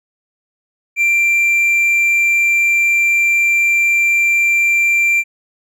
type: tone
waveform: triangle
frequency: 2362 Hz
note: D7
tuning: 9 cents sharp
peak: -9 dBFS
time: 0.96-5.24 s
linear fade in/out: 50 ms
effects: none